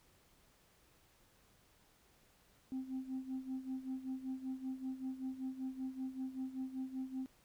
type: tone with tremolo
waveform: sine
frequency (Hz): 261.6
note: C4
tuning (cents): 0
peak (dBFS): -35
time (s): 2.72-7.26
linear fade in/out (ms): 0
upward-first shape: sine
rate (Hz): 5.2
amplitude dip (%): 80
effects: tanh soft clip ceiling -35 dBFS + pink hiss -69 dBFS RMS until 7.44 s